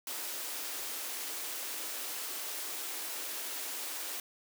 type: high-pass noise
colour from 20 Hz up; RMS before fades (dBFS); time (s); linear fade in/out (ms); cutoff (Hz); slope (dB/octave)
white; -39; 0.07-4.2; 2; 260; 96
effects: none